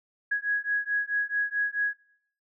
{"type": "beating tone pair", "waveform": "sine", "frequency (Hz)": [1661.2, 1665.8], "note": ["G#6", "G#6"], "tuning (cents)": [0, 5], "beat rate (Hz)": 4.6, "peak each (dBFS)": -28, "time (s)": [0.31, 1.94], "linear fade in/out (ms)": 10, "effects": ["noise-tail reverb RT60 0.7 s tail -21 dB re dry"]}